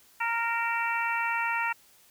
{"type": "harmonic tone with a mistuned harmonic", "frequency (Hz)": 463.8, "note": "A#4", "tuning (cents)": -9, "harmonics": [2, 3, 4, 5, 6], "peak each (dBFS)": [-30, -32, -33, -34, -35], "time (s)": [0.2, 1.73], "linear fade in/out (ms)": 10, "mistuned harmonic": 6, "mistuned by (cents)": -48, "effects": ["white hiss -59 dBFS RMS until 2.1 s"]}